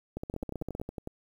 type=two click trains; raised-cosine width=2 ms; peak=-22 / -23 dBFS; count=11 / 9; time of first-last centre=0.17-0.815 / 0.34-1.074 s; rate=15.5 / 10.9 Hz; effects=9-bit